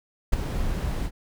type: noise with ADSR envelope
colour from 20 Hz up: brown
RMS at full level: -18 dBFS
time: 0.32-1.11 s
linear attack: 14 ms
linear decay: 12 ms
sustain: -9 dB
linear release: 60 ms
effects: none